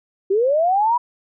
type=linear sweep; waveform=sine; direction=up; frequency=370.8 to 987.8 Hz; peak=-14 dBFS; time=0.3-0.98 s; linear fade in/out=10 ms; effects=none